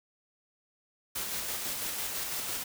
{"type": "noise with tremolo", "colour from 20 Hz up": "white", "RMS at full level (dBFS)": -34, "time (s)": [1.15, 2.64], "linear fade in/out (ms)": 10, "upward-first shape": "square", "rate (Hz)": 6, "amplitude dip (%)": 25, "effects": []}